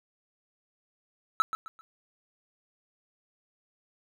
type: tone with echo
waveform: triangle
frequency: 1313 Hz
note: E6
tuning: 7 cents flat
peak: -17 dBFS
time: 1.4-1.42 s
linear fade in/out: 0 ms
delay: 130 ms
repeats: 3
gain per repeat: -10 dB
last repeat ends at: 1.81 s
effects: none